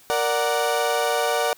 30% pulse chord, Bb augmented, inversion none, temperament equal, 466.2 / 587.3 / 740 Hz, Bb4 / D5 / F#5, 0 / 0 / 0 cents, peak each -22 dBFS, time 0.1-1.53 s, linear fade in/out 0 ms, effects white hiss -52 dBFS RMS until 1.57 s

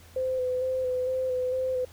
sine tone with vibrato, 511 Hz, C5, 41 cents flat, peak -25 dBFS, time 0.16-1.85 s, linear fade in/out 5 ms, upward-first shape square, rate 2.2 Hz, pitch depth 20 cents each way, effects added 83 Hz sine -50 dBFS peak until 1.92 s + pink hiss -54 dBFS RMS until 1.92 s

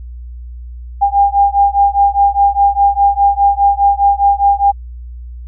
sine beating tone pair, 800 / 804.9 Hz, G5 / G5, +35 / +46 cents, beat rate 4.9 Hz, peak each -11 dBFS, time 1.01-4.72 s, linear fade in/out 20 ms, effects added 60 Hz sine -26 dBFS peak until 5.47 s

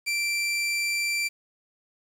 sawtooth tone, 2349 Hz, D7, in tune, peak -21 dBFS, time 0.06-1.29 s, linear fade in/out 20 ms, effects low-pass 11000 Hz 12 dB/octave + 8-bit

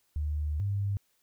sine tone pair in turn, 74.9 / 100.07 Hz, D2 / G2, +35 / +36 cents, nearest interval perfect fourth, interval 501 cents, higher second, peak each -28 / -27 dBFS, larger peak second, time 0.16-0.6 / 0.6-0.97 s, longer first, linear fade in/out 0 ms, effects white hiss -72 dBFS RMS until 1.22 s

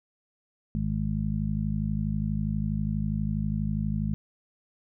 harmonic tone, 52.3 Hz, G#1, 13 cents sharp, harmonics 1 / 2 / 3 / 4, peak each -32 / -33 / -30 / -30 dBFS, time 0.75-4.14 s, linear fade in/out 0 ms, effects none

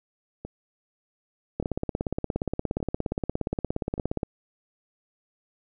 two click trains, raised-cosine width 2 ms, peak -22 / -13 dBFS, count 4 / 46, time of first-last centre 0.45-3.979 / 1.6-4.232 s, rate 0.85 / 17.1 Hz, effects none

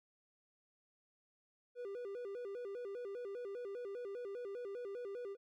triangle tone with vibrato, 440 Hz, A4, in tune, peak -40 dBFS, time 1.75-5.37 s, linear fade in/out 50 ms, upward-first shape square, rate 5 Hz, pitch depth 180 cents each way, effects none

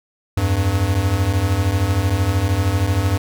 square beating tone pair, 85.8 / 98.8 Hz, F2 / G2, -30 / +14 cents, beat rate 13 Hz, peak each -21 / -18 dBFS, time 0.37-3.18 s, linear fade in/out 5 ms, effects none

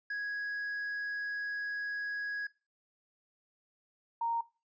triangle / sine tone pair in turn, 1661.2 / 927.8 Hz, G#6 / A#5, 0 / -8 cents, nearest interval minor seventh, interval 1008 cents, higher first, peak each -32 / -30 dBFS, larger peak second, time 0.1-2.47 / 4.21-4.41 s, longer first, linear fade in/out 5 ms, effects noise-tail reverb RT60 0.3 s tail -20 dB re dry + resampled to 16000 Hz

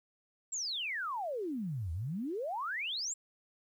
sine exponential two-way sweep, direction down then up, 7770 to 77.78 to 7770 Hz, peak -34 dBFS, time 0.52-3.14 s, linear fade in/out 10 ms, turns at 1.92 s, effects 11-bit

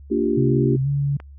sine chord, G minor seventh, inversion first, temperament equal with one note detuned, 229.2 / 293.7 / 349.2 / 392 Hz, Bb3 / D4 / F4 / G4, -29 / 0 / 0 / 0 cents, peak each -23 dBFS, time 0.1-0.77 s, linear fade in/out 20 ms
sine tone with pitch glide, 132.7 to 141.41 Hz, C3 to C#3, +25 to +35 cents, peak -18 dBFS, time 0.37-1.17 s, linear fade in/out 5 ms, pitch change +110 cents, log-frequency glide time 0.82-0.88 s
click, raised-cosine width 0.5 ms, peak -24 dBFS, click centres 1.201 s
effects added 70 Hz sine -39 dBFS peak until 1.38 s

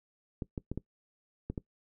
clicks, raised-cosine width 3 ms, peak -22 dBFS, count 6, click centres 0.422 / 0.578 / 0.716 / 0.776 / 1.5 / 1.578 s, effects noise-tail reverb RT60 0.1 s tail -20 dB re dry

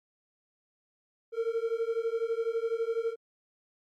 triangle beating tone pair, 451.3 / 463.3 Hz, A4 / A#4, +44 / -11 cents, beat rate 12 Hz, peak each -29 dBFS, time 1.32-3.16 s, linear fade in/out 50 ms, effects MP3 64 kbps

